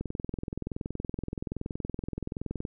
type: click train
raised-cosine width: 3 ms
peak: -20 dBFS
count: 57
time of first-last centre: 0.01-2.652 s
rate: 21.2 Hz
effects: none